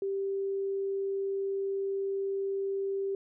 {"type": "tone", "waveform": "sine", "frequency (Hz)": 392, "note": "G4", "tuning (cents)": 0, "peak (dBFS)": -29, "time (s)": [0.02, 3.15], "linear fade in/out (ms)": 2, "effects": []}